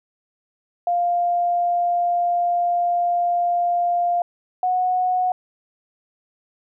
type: tone pair in turn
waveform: sine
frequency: 700 / 732.9 Hz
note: F5 / F#5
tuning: +4 / -17 cents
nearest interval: minor second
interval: 79 cents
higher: second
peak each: -17 dBFS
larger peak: neither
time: 0.87-4.22 / 4.63-5.32 s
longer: first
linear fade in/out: 2 ms
effects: none